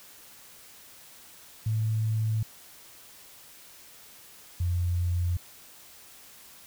sine tone pair in turn, 110 / 87.84 Hz, A2 / F2, 0 / +11 cents, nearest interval major third, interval 389 cents, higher first, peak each -24 dBFS, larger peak neither, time 1.66-2.43 / 4.6-5.37 s, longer neither, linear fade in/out 5 ms, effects white hiss -51 dBFS RMS until 6.66 s

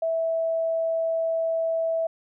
sine tone, 655 Hz, E5, 11 cents flat, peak -22 dBFS, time 0.02-2.07 s, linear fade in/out 5 ms, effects none

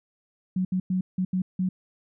sine tone bursts at uneven times, 185 Hz, F#3, in tune, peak -22 dBFS, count 6, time 0.56-0.65 / 0.72-0.8 / 0.9-1.01 / 1.18-1.25 / 1.33-1.42 / 1.59-1.69 s, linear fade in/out 5 ms, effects none

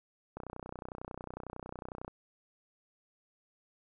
click train, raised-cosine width 1 ms, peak -27 dBFS, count 54, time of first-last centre 0.37-2.08 s, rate 31 Hz, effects none

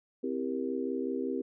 sine chord, C dominant seventh, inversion none, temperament just, 261.6 / 327 / 392.4 / 470.9 Hz, C4 / E4 / G4 / Bb4, 0 / -14 / +2 / +18 cents, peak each -34 / -38 / -35 / -38 dBFS, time 0.23-1.42 s, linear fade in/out 10 ms, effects none

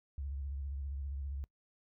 sine tone with vibrato, 69.3 Hz, C#2, in tune, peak -37 dBFS, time 0.18-1.44 s, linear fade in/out 0 ms, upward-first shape sine, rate 15 Hz, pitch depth 94 cents each way, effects noise-tail reverb RT60 0.1 s tail -23 dB re dry

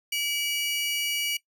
sawtooth tone pair together, 2300 / 2905 Hz, D7 / F#7, -37 / -32 cents, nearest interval major third, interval 405 cents, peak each -26 dBFS, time 0.12-1.37 s, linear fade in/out 5 ms, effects noise-tail reverb RT60 0.1 s tail -19 dB re dry

